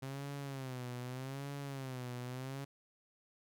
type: tone with vibrato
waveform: sawtooth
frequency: 132.1 Hz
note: C3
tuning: 17 cents sharp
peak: -37 dBFS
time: 0.02-2.65 s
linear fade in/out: 10 ms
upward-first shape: sine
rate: 0.82 Hz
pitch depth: 120 cents each way
effects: none